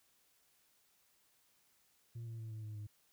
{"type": "tone with pitch steps", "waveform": "sine", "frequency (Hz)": [116.54, 114.08, 111.66, 109.3, 106.99, 104.73], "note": ["A#2", "A#2", "A2", "A2", "A2", "G#2"], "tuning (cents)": [0, -37, 26, -11, -48, 15], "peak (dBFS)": -40, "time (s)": [2.15, 2.87], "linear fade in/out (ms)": 10, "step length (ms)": 120, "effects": ["tanh soft clip ceiling -42 dBFS", "white hiss -73 dBFS RMS until 3.12 s"]}